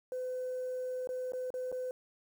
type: tone with dropouts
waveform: sine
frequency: 507 Hz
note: B4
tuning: 45 cents sharp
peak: -33 dBFS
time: 0.12-1.91 s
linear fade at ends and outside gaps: 1 ms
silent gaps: 1.073-1.09 / 1.321-1.334 / 1.504-1.54 / 1.717-1.725 s
effects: tanh soft clip ceiling -31 dBFS + 10-bit